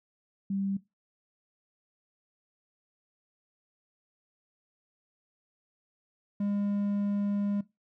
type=tone pair in turn; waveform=sine / triangle; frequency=196 / 202.9 Hz; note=G3 / G#3; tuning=0 / -40 cents; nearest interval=minor second; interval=60 cents; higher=second; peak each=-28 / -25 dBFS; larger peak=second; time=0.5-0.77 / 6.4-7.61 s; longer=second; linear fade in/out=5 ms; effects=noise-tail reverb RT60 0.2 s tail -18 dB re dry